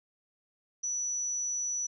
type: tone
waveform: sine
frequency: 5920 Hz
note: F#8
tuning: in tune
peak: -30 dBFS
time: 0.83-1.87 s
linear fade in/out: 10 ms
effects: none